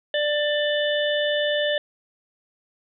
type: harmonic tone with a mistuned harmonic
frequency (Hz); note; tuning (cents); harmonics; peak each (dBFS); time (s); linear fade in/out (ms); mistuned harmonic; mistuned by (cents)
591; D5; +11; 1 / 3 / 5 / 6; -22 / -27 / -29 / -30; 0.14-1.78; 2; 5; +15
effects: none